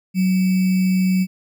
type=tone with sample-and-hold; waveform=sine; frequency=186.1 Hz; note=F#3; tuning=10 cents sharp; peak=-14 dBFS; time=0.14-1.27 s; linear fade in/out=50 ms; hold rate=2450 Hz; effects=none